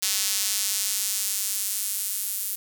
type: tone with high-pass filter sweep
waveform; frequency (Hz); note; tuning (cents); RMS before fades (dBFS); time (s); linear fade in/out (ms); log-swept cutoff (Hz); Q
square; 100.4; G2; +42; -27; 0.02-2.56; 10; 5000 to 11000; 0.86
effects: none